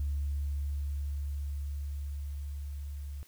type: tone with level ramp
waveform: sine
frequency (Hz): 71.4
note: D2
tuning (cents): -48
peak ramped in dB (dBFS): -28 to -37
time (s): 0-3.23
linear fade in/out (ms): 0
effects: tanh soft clip ceiling -25 dBFS + white hiss -61 dBFS RMS until 3.27 s